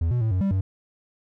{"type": "tone with pitch steps", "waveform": "triangle", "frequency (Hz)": [82.9, 122.2, 111.1, 92.3, 196, 95.2], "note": ["E2", "B2", "A2", "F#2", "G3", "F#2"], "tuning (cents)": [10, -18, 17, -4, 0, 50], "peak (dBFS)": -18, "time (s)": [0.01, 0.61], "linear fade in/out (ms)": 5, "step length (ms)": 100, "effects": []}